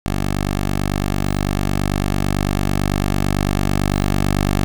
10% pulse tone with level ramp, 48.99 Hz, G1, in tune, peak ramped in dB -10 to -7 dBFS, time 0.06-4.64 s, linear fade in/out 0 ms, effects 8-bit

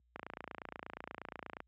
click train, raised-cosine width 0.5 ms, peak -27 dBFS, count 42, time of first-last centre 0.16-1.604 s, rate 28.4 Hz, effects added 60 Hz sine -54 dBFS peak until 1.67 s + high-pass 150 Hz 12 dB/octave

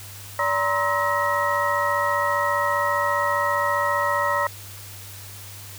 sine tone cluster, 576 / 952 / 1047 / 1295 / 1899 Hz, D5 / A#5 / C6 / E6 / A#6, -34 / +36 / +1 / -31 / +32 cents, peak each -26 dBFS, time 0.39-4.47 s, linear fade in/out 2 ms, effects added 99 Hz sine -41 dBFS peak until 5.78 s + white hiss -41 dBFS RMS until 5.78 s

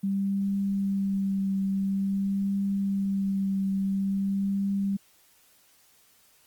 sine tone with vibrato, 196 Hz, G3, in tune, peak -24 dBFS, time 0.03-4.97 s, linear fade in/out 10 ms, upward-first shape triangle, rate 0.48 Hz, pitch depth 18 cents each way, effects white hiss -61 dBFS RMS until 6.46 s + Opus 24 kbps

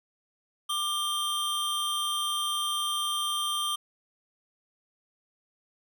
square tone pair together, 1188 / 3172 Hz, D6 / G7, +20 / +20 cents, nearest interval octave + perfect fourth, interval 1700 cents, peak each -32 / -30 dBFS, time 0.69-3.76 s, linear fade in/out 10 ms, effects none

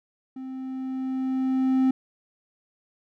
triangle tone with level ramp, 261.6 Hz, C4, in tune, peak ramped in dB -32 to -15 dBFS, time 0.36-1.91 s, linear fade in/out 5 ms, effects none

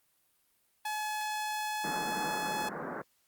sawtooth tone, 852 Hz, G#5, 44 cents sharp, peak -29 dBFS, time 0.85-2.69 s, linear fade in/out 5 ms
pink band-pass noise, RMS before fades -39 dBFS, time 1.84-3.02 s, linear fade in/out 5 ms, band 160 to 1700 Hz, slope 48 dB/octave
effects white hiss -72 dBFS RMS until 3.27 s + Opus 32 kbps

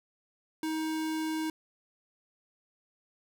square tone, 315.8 Hz, D#4, 26 cents sharp, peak -31 dBFS, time 0.63-1.5 s, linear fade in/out 2 ms, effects none

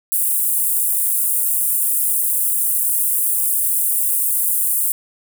pink high-pass noise, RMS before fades -18 dBFS, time 0.12-4.92 s, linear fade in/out 0 ms, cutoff 8900 Hz, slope 48 dB/octave, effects none

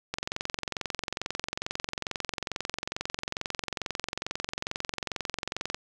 click train, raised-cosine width 0.2 ms, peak -13 dBFS, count 126, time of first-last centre 0.14-5.745 s, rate 22.3 Hz, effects none

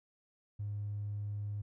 triangle tone with tanh clipping, 103.1 Hz, G#2, 12 cents flat, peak -35 dBFS, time 0.59-1.62 s, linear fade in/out 10 ms, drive 1 dB, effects none

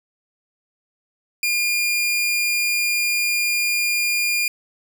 sawtooth tone, 2414 Hz, D7, 47 cents sharp, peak -15 dBFS, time 1.43-4.48 s, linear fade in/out 2 ms, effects none

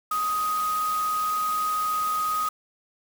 sine tone in noise, 1251 Hz, D#6, 9 cents sharp, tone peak -23 dBFS, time 0.11-2.49 s, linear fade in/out 5 ms, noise white, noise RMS -37 dBFS, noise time 0.11-2.49 s, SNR +11 dB, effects none

